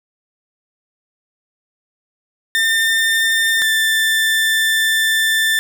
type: tone pair in turn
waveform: 30% pulse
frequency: 1803 / 1774.1 Hz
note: A6 / A6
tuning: +42 / +14 cents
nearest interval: unison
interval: 28 cents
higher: first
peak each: -11 dBFS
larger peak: neither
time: 2.55-3.62 / 3.62-5.59 s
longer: second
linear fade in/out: 0 ms
effects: none